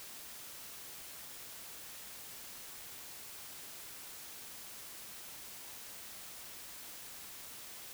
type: silence
effects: white hiss -49 dBFS RMS until 7.93 s